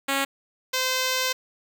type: tone pair in turn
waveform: 5% pulse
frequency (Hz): 274.5 / 515.4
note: C#4 / C5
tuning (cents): -17 / -26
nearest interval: major seventh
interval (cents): 1091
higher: second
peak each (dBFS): -11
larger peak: neither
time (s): 0.08-0.25 / 0.73-1.33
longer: second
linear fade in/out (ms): 10
effects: none